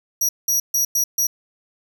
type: tone bursts at uneven times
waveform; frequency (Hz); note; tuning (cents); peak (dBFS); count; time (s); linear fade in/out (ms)
sawtooth; 5780; F#8; -41; -14; 5; 0.21-0.29 / 0.48-0.6 / 0.74-0.85 / 0.95-1.04 / 1.18-1.27; 5
effects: none